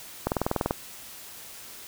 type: click train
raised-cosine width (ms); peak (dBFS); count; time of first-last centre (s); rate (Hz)
1; -10; 10; 0.27-0.709; 20.5
effects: white hiss -44 dBFS RMS until 1.87 s